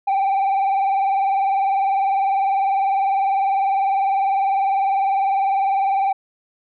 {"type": "tone with vibrato", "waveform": "sine", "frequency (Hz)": 784, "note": "G5", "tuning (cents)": 0, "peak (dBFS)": -13, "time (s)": [0.07, 6.13], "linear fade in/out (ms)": 10, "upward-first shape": "sine", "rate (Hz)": 20, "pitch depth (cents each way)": 58, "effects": ["tanh soft clip ceiling -15 dBFS"]}